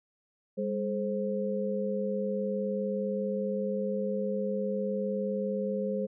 sine tone cluster, 201.5 / 426.4 / 526 Hz, G3 / G#4 / C5, +48 / +46 / +9 cents, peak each -32 / -35 / -32 dBFS, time 0.57-6.07 s, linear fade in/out 20 ms, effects none

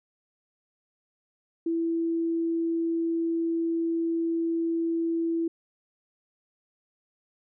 sine tone, 331.8 Hz, E4, 11 cents sharp, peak -24 dBFS, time 1.66-5.48 s, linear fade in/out 5 ms, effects none

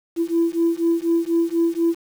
sine beating tone pair, 332.9 / 337 Hz, E4 / E4, +17 / +38 cents, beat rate 4.1 Hz, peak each -19 / -19 dBFS, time 0.16-1.95 s, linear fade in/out 50 ms, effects tanh soft clip ceiling -11 dBFS + 7-bit

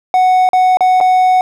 triangle tone with dropouts, 740 Hz, F#5, in tune, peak -5 dBFS, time 0.14-1.41 s, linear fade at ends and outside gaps 1 ms, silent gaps 0.49-0.532 / 0.771-0.807 / 1.003-1.01 s, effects none

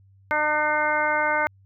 harmonic tone, 302.2 Hz, D4, 50 cents sharp, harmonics 1 / 2 / 3 / 4 / 5 / 6 / 7, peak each -37 / -27 / -25 / -30 / -25 / -36 / -27 dBFS, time 0.31-1.47 s, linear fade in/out 0 ms, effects added 97 Hz sine -52 dBFS peak until 1.65 s

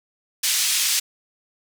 white band-pass noise, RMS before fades -21 dBFS, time 0.43-1 s, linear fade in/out 10 ms, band 2600 to 8400 Hz, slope 12 dB/octave, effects none

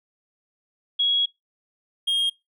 sine / triangle tone pair in turn, 3322 / 3241 Hz, G#7 / G#7, 0 / -43 cents, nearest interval unison, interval 43 cents, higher first, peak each -18 dBFS, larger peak neither, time 0.99-1.26 / 2.07-2.3 s, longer first, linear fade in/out 10 ms, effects noise-tail reverb RT60 0.2 s tail -24 dB re dry

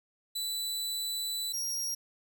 sawtooth tone pair in turn, 3976 / 5623 Hz, B7 / F8, +11 / +11 cents, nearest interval tritone, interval 600 cents, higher second, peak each -29 / -29 dBFS, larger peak neither, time 0.35-1.53 / 1.53-1.95 s, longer first, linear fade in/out 10 ms, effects none

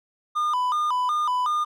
triangle tone with vibrato, 1100 Hz, C#6, 14 cents flat, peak -19 dBFS, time 0.35-1.65 s, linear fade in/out 20 ms, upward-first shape square, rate 2.7 Hz, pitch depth 170 cents each way, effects none

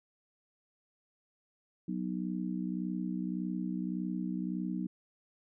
harmonic tone, 61.74 Hz, B1, in tune, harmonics 3 / 4 / 5, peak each -35 / -38 / -39 dBFS, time 1.88-4.87 s, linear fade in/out 5 ms, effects none

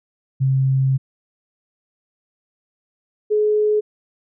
sine tone pair in turn, 133.4 / 423.5 Hz, C3 / G#4, +34 / +34 cents, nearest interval octave + minor sixth, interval 2000 cents, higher second, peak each -14 dBFS, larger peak neither, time 0.4-0.98 / 3.3-3.81 s, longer first, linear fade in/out 20 ms, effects none

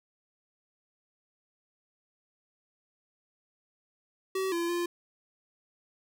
square tone with pitch steps, 380.9 / 340.6 / 347.2 Hz, G4 / F4 / F4, -50 / -43 / -10 cents, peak -29 dBFS, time 4.35-4.86 s, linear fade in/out 5 ms, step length 170 ms, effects none

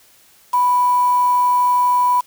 sine tone with quantisation, 987.8 Hz, B5, in tune, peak -12 dBFS, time 0.53-2.21 s, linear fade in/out 10 ms, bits 5, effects white hiss -51 dBFS RMS until 2.26 s

